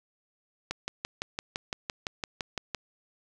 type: click train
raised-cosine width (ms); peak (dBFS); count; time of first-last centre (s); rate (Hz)
0.2; -14; 13; 0.71-2.747; 5.89
effects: none